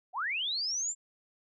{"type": "linear sweep", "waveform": "sine", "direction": "up", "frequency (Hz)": [659.3, 7459], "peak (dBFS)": -30, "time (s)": [0.13, 0.95], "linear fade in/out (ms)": 50, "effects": []}